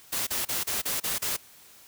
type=noise bursts; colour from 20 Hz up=white; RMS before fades=-29 dBFS; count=7; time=0.12-1.368 s; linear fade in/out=10 ms; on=150 ms; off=33 ms; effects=white hiss -53 dBFS RMS until 1.87 s